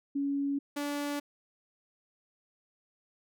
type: tone pair in turn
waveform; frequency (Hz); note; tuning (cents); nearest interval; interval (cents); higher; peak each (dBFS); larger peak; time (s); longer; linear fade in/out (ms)
sine / sawtooth; 280.6 / 288.8; C#4 / D4; +21 / -29; unison; 50; second; -28 / -28; neither; 0.15-0.59 / 0.76-1.2; neither; 10
effects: none